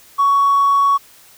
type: tone with hard clipping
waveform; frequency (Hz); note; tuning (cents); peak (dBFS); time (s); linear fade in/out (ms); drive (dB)
sine; 1118; C#6; +14; -11; 0.18-0.98; 20; 1
effects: white hiss -46 dBFS RMS until 1.37 s